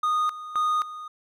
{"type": "tone with tremolo", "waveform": "triangle", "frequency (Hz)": 1234, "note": "D#6", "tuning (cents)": -15, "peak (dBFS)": -19, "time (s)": [0.03, 1.08], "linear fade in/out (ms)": 5, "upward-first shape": "square", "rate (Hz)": 1.9, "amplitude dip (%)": 80, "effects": []}